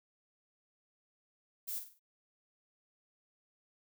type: noise with echo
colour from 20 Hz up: violet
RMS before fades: -39 dBFS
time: 1.67-1.8 s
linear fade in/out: 20 ms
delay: 49 ms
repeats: 4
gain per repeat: -8 dB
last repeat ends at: 1.996 s
effects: none